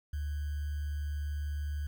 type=tone with sample-and-hold; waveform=sine; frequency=73.42 Hz; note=D2; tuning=in tune; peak=-32 dBFS; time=0.13-1.87 s; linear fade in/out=5 ms; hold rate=1575 Hz; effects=none